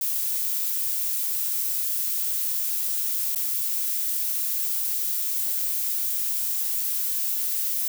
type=noise with dropouts; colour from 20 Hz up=violet; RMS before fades=-26 dBFS; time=0.01-7.88 s; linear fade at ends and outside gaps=2 ms; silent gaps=3.349-3.358 s; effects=none